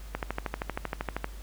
click train, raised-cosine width 0.5 ms, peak -15 dBFS, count 15, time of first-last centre 0.15-1.244 s, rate 12.8 Hz, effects added 50 Hz sine -40 dBFS peak until 1.42 s + pink hiss -52 dBFS RMS until 1.42 s

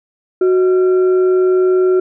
sine tone with frequency modulation, 370 Hz, F#4, in tune, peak -9 dBFS, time 0.41-2 s, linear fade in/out 5 ms, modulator 999 Hz, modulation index 0.22, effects none

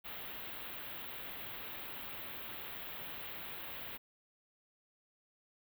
white band-stop noise, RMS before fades -45 dBFS, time 0.04-3.98 s, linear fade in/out 20 ms, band 3700 to 14000 Hz, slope 48 dB/octave, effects none

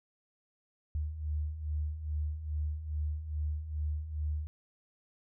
sine beating tone pair, 74.1 / 76.5 Hz, D2 / D#2, +16 / -29 cents, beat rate 2.4 Hz, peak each -39 / -33 dBFS, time 0.95-4.47 s, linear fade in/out 0 ms, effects none

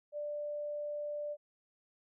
sine tone, 590 Hz, D5, 8 cents sharp, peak -36 dBFS, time 0.12-1.37 s, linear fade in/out 50 ms, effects none

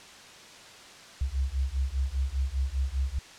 sine beating tone pair, 64.5 / 69.5 Hz, C2 / C#2, -24 / +5 cents, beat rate 5 Hz, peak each -29 dBFS, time 1.21-3.19 s, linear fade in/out 5 ms, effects white hiss -48 dBFS RMS until 3.38 s + low-pass 6000 Hz 12 dB/octave

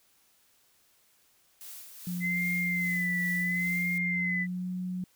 blue noise with tremolo, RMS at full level -44 dBFS, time 1.61-3.98 s, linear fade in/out 0 ms, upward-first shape sine, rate 2.5 Hz, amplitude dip 45%
sine tone with pitch glide, 177.8 to 182.38 Hz, F3 to F#3, +31 to -25 cents, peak -31 dBFS, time 2.07-5.04 s, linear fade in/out 2 ms, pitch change +44 cents, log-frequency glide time 4.13-4.71 s
sine tone with vibrato, 2040 Hz, C7, 44 cents flat, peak -28 dBFS, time 2.2-4.47 s, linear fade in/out 50 ms, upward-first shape sine, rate 0.72 Hz, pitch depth 66 cents each way
effects white hiss -66 dBFS RMS until 5.15 s

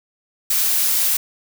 blue noise, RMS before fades -18 dBFS, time 0.5-1.17 s, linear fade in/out 5 ms, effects none

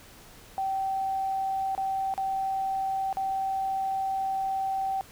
sine tone with dropouts, 773 Hz, G5, 24 cents flat, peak -26 dBFS, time 0.58-5.01 s, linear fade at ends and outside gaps 0 ms, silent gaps 1.75-1.778 / 2.139-2.178 / 3.128-3.17 s, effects pink hiss -51 dBFS RMS until 5.11 s

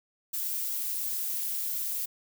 violet noise, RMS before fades -32 dBFS, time 0.33-2.06 s, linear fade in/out 10 ms, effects none

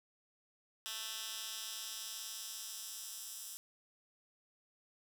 10% pulse tone with high-pass filter sweep, 220.7 Hz, A3, 5 cents sharp, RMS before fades -45 dBFS, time 0.86-3.57 s, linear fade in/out 0 ms, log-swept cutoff 3100 to 7500 Hz, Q 0.97, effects 11-bit

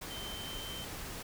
sine tone in noise, 3100 Hz, G7, 20 cents flat, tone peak -43 dBFS, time 0.1-0.85 s, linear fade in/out 10 ms, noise pink, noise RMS -43 dBFS, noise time 0.01-1.23 s, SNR -3 dB, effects none

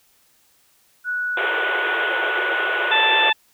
sine tone, 1472 Hz, F#6, 9 cents flat, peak -21 dBFS, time 1.04-2.96 s, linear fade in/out 50 ms
pink band-pass noise, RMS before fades -25 dBFS, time 1.37-3.3 s, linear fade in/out 2 ms, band 350 to 3400 Hz, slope 96 dB/octave
harmonic tone, 880 Hz, A5, in tune, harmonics 1 / 2 / 3 / 4, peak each -20 / -20 / -20 / -20 dBFS, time 2.91-3.33 s, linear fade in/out 10 ms
effects white hiss -59 dBFS RMS until 3.53 s

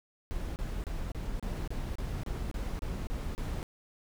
brown noise bursts, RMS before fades -35 dBFS, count 12, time 0.31-3.629 s, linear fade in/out 0 ms, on 250 ms, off 29 ms, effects none

